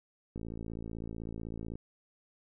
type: click train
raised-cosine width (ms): 3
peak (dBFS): -28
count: 79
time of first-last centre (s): 0.36-1.755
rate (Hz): 55.9
effects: none